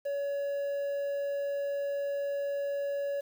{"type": "tone with quantisation", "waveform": "triangle", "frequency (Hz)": 564, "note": "C#5", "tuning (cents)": 30, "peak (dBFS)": -28, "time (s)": [0.05, 3.21], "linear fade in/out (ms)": 10, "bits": 9, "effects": []}